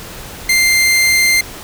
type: tone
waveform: sawtooth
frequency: 2093 Hz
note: C7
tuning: in tune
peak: -6 dBFS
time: 0.49-1.41 s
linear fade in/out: 5 ms
effects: pink hiss -31 dBFS RMS until 1.63 s